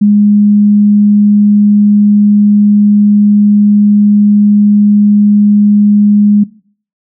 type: tone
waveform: sine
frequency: 206.6 Hz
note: G#3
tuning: 9 cents flat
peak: -3 dBFS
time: 0.01-6.44 s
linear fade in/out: 10 ms
effects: noise-tail reverb RT60 0.5 s tail -20 dB re dry